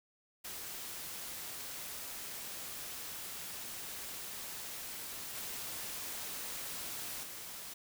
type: noise with level steps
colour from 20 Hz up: white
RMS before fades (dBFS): -44 / -42 / -46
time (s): 0.44-7.74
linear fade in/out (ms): 10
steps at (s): 5.35 / 7.23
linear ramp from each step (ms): 5
effects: none